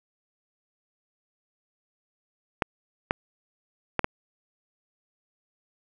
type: clicks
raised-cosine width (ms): 0.5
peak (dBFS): -7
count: 4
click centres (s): 2.622 / 3.109 / 3.993 / 4.044
effects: none